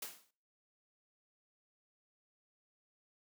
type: noise with exponential decay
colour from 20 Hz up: white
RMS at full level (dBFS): -40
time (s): 0.02-0.31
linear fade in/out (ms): 5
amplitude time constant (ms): 62
effects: noise-tail reverb RT60 0.5 s tail -25 dB re dry + high-pass 200 Hz 12 dB/octave